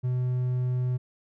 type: tone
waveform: triangle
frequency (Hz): 125.7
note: B2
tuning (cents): +31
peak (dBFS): -22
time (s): 0.03-0.98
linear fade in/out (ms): 20
effects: none